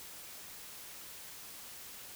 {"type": "silence", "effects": ["white hiss -49 dBFS RMS until 2.15 s"]}